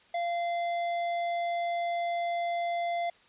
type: tone with tanh clipping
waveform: sine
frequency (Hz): 690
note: F5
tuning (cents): -21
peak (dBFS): -30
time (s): 0.14-3.1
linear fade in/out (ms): 5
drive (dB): 12
effects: white hiss -60 dBFS RMS until 3.28 s + resampled to 8000 Hz